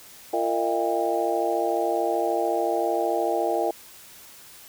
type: harmonic tone with a mistuned harmonic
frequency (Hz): 114.6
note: A#2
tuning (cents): -29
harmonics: 3 / 4 / 5 / 6 / 7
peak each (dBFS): -28 / -28 / -28 / -28 / -28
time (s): 0.33-3.71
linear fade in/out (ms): 5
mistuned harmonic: 5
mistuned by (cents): +120
effects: white hiss -47 dBFS RMS until 4.68 s